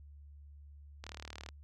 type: click train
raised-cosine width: 0.2 ms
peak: -27 dBFS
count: 18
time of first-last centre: 1.04-1.489 s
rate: 37.9 Hz
effects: added 72 Hz sine -51 dBFS peak until 1.63 s